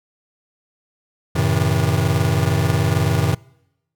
square chord, F# diminished seventh, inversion none, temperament just, 92.5 / 111 / 133.2 / 159.84 Hz, F#2 / A2 / C3 / Eb3, 0 / +16 / +31 / +47 cents, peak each -22 dBFS, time 1.35-3.35 s, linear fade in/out 10 ms, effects noise-tail reverb RT60 0.9 s tail -25 dB re dry

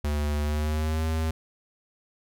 square tone with pitch glide, 74 to 79.77 Hz, D2 to D#2, +14 to +44 cents, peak -25 dBFS, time 0.04-1.31 s, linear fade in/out 5 ms, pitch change +130 cents, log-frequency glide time 0.41-1.05 s, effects none

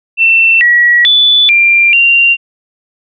sine tone with pitch steps, 2686 / 1922 / 3474 / 2380 / 2768 Hz, E7 / B6 / A7 / D7 / F7, +32 / -48 / -23 / +22 / -16 cents, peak -4 dBFS, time 0.17-2.37 s, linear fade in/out 50 ms, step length 440 ms, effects none

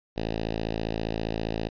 5% pulse tone with notch filter, 55 Hz, A1, in tune, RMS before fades -30 dBFS, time 0.16-1.69 s, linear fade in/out 10 ms, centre 1400 Hz, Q 1.3, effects resampled to 11025 Hz

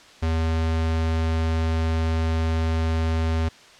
square tone, 81 Hz, E2, 30 cents flat, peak -21 dBFS, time 0.22-3.49 s, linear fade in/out 10 ms, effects white hiss -48 dBFS RMS until 3.79 s + low-pass 5000 Hz 12 dB/octave

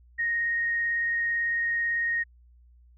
sine tone with vibrato, 1864.7 Hz, A#6, in tune, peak -24 dBFS, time 0.18-2.24 s, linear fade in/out 20 ms, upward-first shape triangle, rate 18 Hz, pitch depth 9 cents each way, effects added 60 Hz sine -53 dBFS peak until 2.97 s

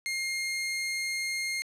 sawtooth tone, 2128 Hz, C7, 29 cents sharp, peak -26 dBFS, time 0.06-1.62 s, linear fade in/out 0 ms, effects low-pass 11000 Hz 12 dB/octave

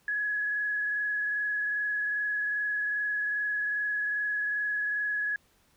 sine tone with frequency modulation, 1683 Hz, G#6, 23 cents sharp, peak -27 dBFS, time 0.08-5.36 s, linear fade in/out 2 ms, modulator 22.5 Hz, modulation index 0.86, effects pink hiss -66 dBFS RMS until 5.76 s

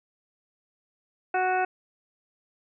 harmonic tone, 370 Hz, F#4, in tune, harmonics 1 / 2 / 3 / 4 / 5 / 6 / 7, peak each -30 / -24 / -38 / -30 / -39 / -43 / -36 dBFS, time 1.34-1.65 s, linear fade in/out 5 ms, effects none

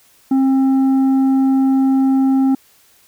triangle tone with tanh clipping, 266.9 Hz, C4, 35 cents sharp, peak -12 dBFS, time 0.31-2.55 s, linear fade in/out 5 ms, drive 10 dB, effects white hiss -52 dBFS RMS until 3.07 s

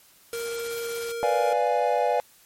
square tone with pitch glide, 466.2 to 469.2 Hz, A#4 to A#4, 0 to +11 cents, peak -30 dBFS, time 0.33-1.53 s, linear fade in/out 2 ms, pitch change +11 cents, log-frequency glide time 1.23-1.4 s
white noise with tremolo, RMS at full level -38 dBFS, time 0.33-1.12 s, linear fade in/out 0 ms, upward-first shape square, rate 16 Hz, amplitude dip 25%
triangle chord, B diminished seventh, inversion none, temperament equal, 493.9 / 587.3 / 698.5 / 830.6 Hz, B4 / D5 / F5 / Ab5, 0 / 0 / 0 / 0 cents, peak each -24 dBFS, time 1.23-2.2 s, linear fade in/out 0 ms
effects white hiss -56 dBFS RMS until 2.45 s + MP3 64 kbps

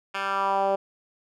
10% pulse tone with band-pass filter sweep, 196 Hz, G3, in tune, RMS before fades -25 dBFS, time 0.14-0.76 s, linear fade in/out 10 ms, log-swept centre 2000 to 570 Hz, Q 2.5, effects none

